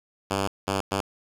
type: tone bursts at uneven times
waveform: 5% pulse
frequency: 98 Hz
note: G2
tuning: in tune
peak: -13 dBFS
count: 3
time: 0.3-0.48 / 0.67-0.81 / 0.91-1.01 s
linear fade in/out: 10 ms
effects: low-pass 12000 Hz 12 dB/octave + 7-bit